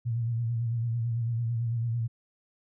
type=tone with vibrato; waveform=sine; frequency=116.54 Hz; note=A#2; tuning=in tune; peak=-26 dBFS; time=0.05-2.08 s; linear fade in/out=20 ms; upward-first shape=sine; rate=9 Hz; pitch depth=54 cents each way; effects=none